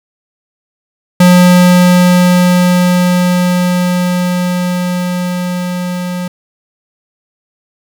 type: tone with level ramp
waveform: square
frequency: 179.2 Hz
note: F3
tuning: 45 cents sharp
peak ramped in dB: -3 to -17 dBFS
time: 1.2-6.28 s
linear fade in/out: 5 ms
effects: 7-bit